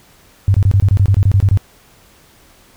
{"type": "tone bursts", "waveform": "sine", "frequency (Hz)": 98, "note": "G2", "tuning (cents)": 0, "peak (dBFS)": -7, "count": 13, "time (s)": [0.48, 1.574], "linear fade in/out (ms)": 0, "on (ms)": 62, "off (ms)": 24, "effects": ["pink hiss -48 dBFS RMS until 2.76 s"]}